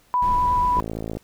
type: tone with vibrato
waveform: sine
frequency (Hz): 987.8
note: B5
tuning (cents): 0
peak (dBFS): -17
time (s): 0.14-0.8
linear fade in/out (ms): 0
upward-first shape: sine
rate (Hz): 8.2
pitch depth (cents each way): 9
type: noise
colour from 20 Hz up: brown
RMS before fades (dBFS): -29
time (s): 0.22-0.81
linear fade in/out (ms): 5
type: click train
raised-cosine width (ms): 2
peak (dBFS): -16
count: 23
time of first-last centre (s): 0.77-1.17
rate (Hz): 55
effects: pink hiss -58 dBFS RMS until 1.23 s